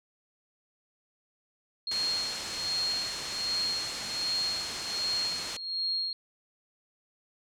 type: tone with tremolo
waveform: sine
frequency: 4258 Hz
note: C8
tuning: 30 cents sharp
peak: -27 dBFS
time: 1.87-6.13 s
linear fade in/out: 2 ms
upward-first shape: sine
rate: 1.3 Hz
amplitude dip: 75%
type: low-pass noise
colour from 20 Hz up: white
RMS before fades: -39 dBFS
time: 1.91-5.57 s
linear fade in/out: 5 ms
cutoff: 7400 Hz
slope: 24 dB/octave
effects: none